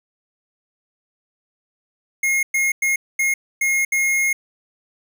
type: tone bursts at uneven times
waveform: square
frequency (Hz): 2150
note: C7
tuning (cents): +47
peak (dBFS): -17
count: 6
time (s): 2.23-2.43 / 2.54-2.72 / 2.82-2.96 / 3.19-3.34 / 3.61-3.85 / 3.92-4.33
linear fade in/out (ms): 5
effects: none